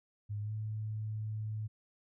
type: tone with pitch glide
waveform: sine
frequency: 103.83 to 107.99 Hz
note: G#2 to A2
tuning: 0 to -32 cents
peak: -35 dBFS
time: 0.29-1.68 s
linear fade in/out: 20 ms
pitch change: +68 cents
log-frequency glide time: 0.41-0.52 s
effects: none